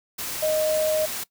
sine tone in noise, 621 Hz, D#5, 3 cents flat, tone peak -20 dBFS, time 0.42-1.06 s, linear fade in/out 10 ms, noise white, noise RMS -31 dBFS, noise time 0.18-1.24 s, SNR +8 dB, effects noise-tail reverb RT60 0.1 s tail -20 dB re dry

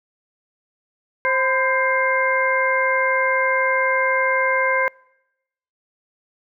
harmonic tone with a mistuned harmonic, 528 Hz, C5, 16 cents sharp, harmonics 1 / 2 / 3 / 4, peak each -22 / -22 / -22 / -22 dBFS, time 1.25-4.88 s, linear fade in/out 0 ms, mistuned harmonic 2, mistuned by -64 cents, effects noise-tail reverb RT60 0.9 s tail -26 dB re dry

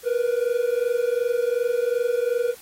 triangle tone pair together, 471.2 / 493.9 Hz, A#4 / B4, +19 / 0 cents, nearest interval minor second, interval 81 cents, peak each -21 dBFS, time 0.03-2.55 s, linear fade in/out 50 ms, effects white hiss -47 dBFS RMS until 2.61 s + AAC 48 kbps

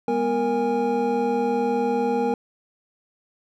triangle tone cluster, 205.1 / 245 / 466.9 / 820 Hz, G#3 / B3 / A#4 / G#5, -21 / -14 / +3 / -22 cents, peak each -29 / -24 / -21 / -24 dBFS, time 0.08-2.34 s, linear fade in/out 2 ms, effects none

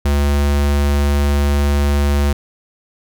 square tone, 71.6 Hz, D2, 43 cents flat, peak -13 dBFS, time 0.05-2.33 s, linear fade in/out 5 ms, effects none

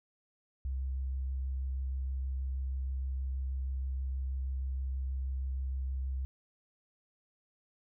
sine tone with vibrato, 65.9 Hz, C2, 13 cents sharp, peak -32 dBFS, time 0.65-6.25 s, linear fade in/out 0 ms, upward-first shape sine, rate 6.3 Hz, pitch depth 11 cents each way, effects none

